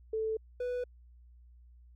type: tone pair in turn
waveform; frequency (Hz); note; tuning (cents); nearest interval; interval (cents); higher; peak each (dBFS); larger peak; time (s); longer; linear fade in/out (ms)
sine / triangle; 440 / 493.9; A4 / B4; 0 / 0; major second; 200; second; -30 / -30; neither; 0.13-0.37 / 0.6-0.84; neither; 5
effects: added 60 Hz sine -54 dBFS peak until 1.95 s